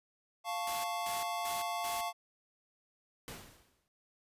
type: chord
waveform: square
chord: F augmented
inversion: none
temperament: equal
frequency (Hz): 698.5 / 880 / 1108.7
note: F5 / A5 / C#6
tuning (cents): 0 / 0 / 0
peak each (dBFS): -38 / -41 / -41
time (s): 0.44-2.13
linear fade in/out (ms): 50
type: noise bursts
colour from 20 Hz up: white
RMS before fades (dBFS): -42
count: 4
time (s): 0.67-2.01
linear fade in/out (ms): 2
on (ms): 170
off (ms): 220
type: noise with exponential decay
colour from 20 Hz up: pink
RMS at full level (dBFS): -43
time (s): 3.28-3.88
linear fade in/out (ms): 0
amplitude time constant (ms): 130
effects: resampled to 32000 Hz